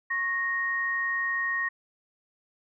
sine tone pair together, 1094.6 / 1866 Hz, C#6 / A#6, -22 / +1 cents, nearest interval major sixth, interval 923 cents, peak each -34 / -26 dBFS, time 0.1-1.69 s, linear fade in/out 10 ms, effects none

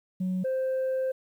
sine tone pair in turn, 184.8 / 522.7 Hz, F#3 / C5, -2 / -2 cents, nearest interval octave + tritone, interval 1800 cents, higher second, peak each -24 / -23 dBFS, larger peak second, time 0.2-0.44 / 0.44-1.12 s, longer second, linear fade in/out 10 ms, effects tanh soft clip ceiling -24 dBFS + 10-bit

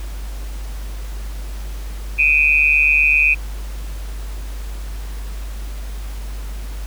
sine tone with amplitude modulation, 2489 Hz, D#7, in tune, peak -7 dBFS, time 2.18-3.35 s, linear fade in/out 20 ms, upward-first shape sine, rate 148 Hz, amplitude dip 90%, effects added 50 Hz sine -25 dBFS peak until 6.86 s + pink hiss -40 dBFS RMS until 6.86 s

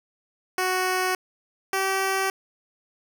10% pulse tone pair in turn, 370 / 385.2 Hz, F#4 / G4, 0 / -30 cents, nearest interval minor second, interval 70 cents, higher second, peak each -14 dBFS, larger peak neither, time 0.58-1.15 / 1.73-2.3 s, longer neither, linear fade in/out 2 ms, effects none

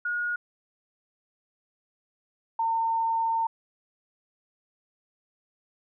sine tone pair in turn, 1441 / 907.8 Hz, F#6 / A#5, -46 / -46 cents, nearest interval minor sixth, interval 800 cents, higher first, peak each -26 / -23 dBFS, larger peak second, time 0.05-0.36 / 2.59-3.47 s, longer second, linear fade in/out 5 ms, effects none

